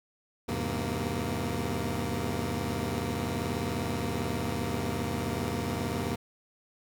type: tone cluster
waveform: 15% pulse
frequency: 80 / 100.4 / 127.6 / 232.7 Hz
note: D#2 / G2 / C3 / A#3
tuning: +49 / +42 / -43 / -3 cents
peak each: -29 dBFS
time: 0.48-6.16 s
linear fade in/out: 10 ms
effects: none